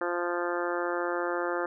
harmonic tone, 174.61 Hz, F3, in tune, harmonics 2 / 3 / 4 / 5 / 6 / 7 / 8 / 9 / 10, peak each -32 / -33 / -38 / -38 / -40 / -37 / -38 / -39 / -42 dBFS, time 0.01-1.66 s, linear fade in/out 2 ms, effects none

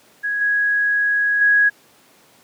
sine tone with level steps, 1661.2 Hz, G#6, in tune, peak -19 / -15 / -11 dBFS, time 0.23-1.7 s, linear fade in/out 20 ms, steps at 0.41 / 1.41 s, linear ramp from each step 5 ms, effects pink hiss -52 dBFS RMS until 2.43 s + high-pass 200 Hz 12 dB/octave

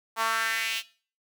sawtooth tone with high-pass filter sweep, 224.6 Hz, A3, 36 cents sharp, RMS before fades -28 dBFS, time 0.16-0.83 s, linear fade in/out 50 ms, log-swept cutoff 960 to 3100 Hz, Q 2.8, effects noise-tail reverb RT60 0.4 s tail -18 dB re dry

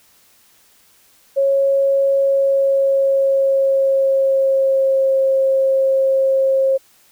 sine tone with pitch glide, 549 to 535.8 Hz, C#5 to C5, -17 to +41 cents, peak -12 dBFS, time 1.36-6.78 s, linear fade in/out 20 ms, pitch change -42 cents, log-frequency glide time 2.18-5.18 s, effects white hiss -53 dBFS RMS until 7.11 s

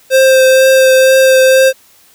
square tone with vibrato, 525 Hz, C5, 6 cents sharp, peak -5 dBFS, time 0.1-1.73 s, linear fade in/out 50 ms, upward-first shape triangle, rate 2.1 Hz, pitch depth 14 cents each way, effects white hiss -46 dBFS RMS until 2.14 s

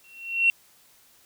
sine tone with exponential growth, 2726 Hz, F7, 43 cents flat, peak -13 dBFS, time 0.04-0.5 s, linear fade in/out 1 ms, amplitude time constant 98 ms, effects tanh soft clip ceiling -9 dBFS + white hiss -58 dBFS RMS until 1.25 s

